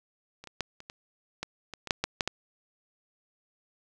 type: clicks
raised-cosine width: 0.2 ms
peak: -28 / -27 / -13 / -28 / -24 / -16 / -22 / -21 / -6 / -10 / -9 / -11 dBFS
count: 12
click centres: 0.44 / 0.473 / 0.607 / 0.804 / 0.899 / 1.43 / 1.737 / 1.873 / 1.908 / 2.04 / 2.208 / 2.276 s
effects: none